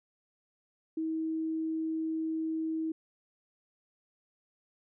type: tone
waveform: sine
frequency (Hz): 320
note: D#4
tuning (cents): +49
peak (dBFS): -30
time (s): 0.97-2.92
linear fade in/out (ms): 5
effects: none